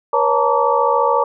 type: tone cluster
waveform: sine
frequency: 481.1 / 555 / 879 / 933 / 1151 Hz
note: B4 / C#5 / A5 / A#5 / D6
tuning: -45 / +2 / -2 / +1 / -35 cents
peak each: -19 dBFS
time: 0.13-1.24 s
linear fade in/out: 5 ms
effects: none